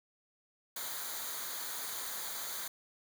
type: noise with comb filter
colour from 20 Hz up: white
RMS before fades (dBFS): -40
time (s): 0.76-2.68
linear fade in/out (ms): 5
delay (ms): 0.37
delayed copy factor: -0.7
effects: none